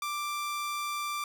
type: tone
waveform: sawtooth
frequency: 1178 Hz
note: D6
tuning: 5 cents sharp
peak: -28 dBFS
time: 0.02-1.24 s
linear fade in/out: 2 ms
effects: 11-bit